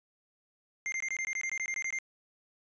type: tone bursts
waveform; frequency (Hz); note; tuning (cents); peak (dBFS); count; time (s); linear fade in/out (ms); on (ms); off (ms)
square; 2100; C7; +6; -32; 14; 0.86-1.987; 0; 61; 21
effects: resampled to 16000 Hz